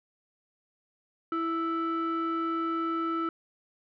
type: tone pair together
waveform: sine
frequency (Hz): 329.6 / 1318.5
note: E4 / E6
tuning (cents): 0 / 0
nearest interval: 2 octaves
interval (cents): 2400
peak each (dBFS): -28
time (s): 1.32-3.29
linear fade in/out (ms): 2
effects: tanh soft clip ceiling -24 dBFS